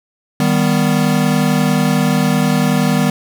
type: chord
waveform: square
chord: Eb augmented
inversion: none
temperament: equal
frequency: 155.56 / 196 / 246.9 Hz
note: Eb3 / G3 / B3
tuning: 0 / 0 / 0 cents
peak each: -17 dBFS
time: 0.4-3.1 s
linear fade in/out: 2 ms
effects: none